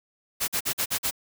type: noise bursts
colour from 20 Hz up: white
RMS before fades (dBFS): -26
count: 6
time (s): 0.4-1.111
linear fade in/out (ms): 20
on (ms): 81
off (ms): 45
effects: none